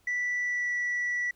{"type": "tone with pitch glide", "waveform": "sine", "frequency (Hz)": [1967, 1953.4], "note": ["B6", "B6"], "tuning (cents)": [-7, -20], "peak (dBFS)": -25, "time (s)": [0.07, 1.31], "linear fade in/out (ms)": 5, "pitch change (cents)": -13, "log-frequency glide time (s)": [0.41, 0.74], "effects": ["tanh soft clip ceiling -25 dBFS", "pink hiss -66 dBFS RMS until 1.35 s"]}